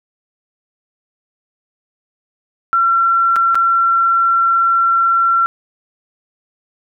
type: tone with dropouts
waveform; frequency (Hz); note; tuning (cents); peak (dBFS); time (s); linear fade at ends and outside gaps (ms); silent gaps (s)
sine; 1359; F6; -48; -10; 2.73-5.46; 0; 3.359-3.364 / 3.546-3.554
effects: none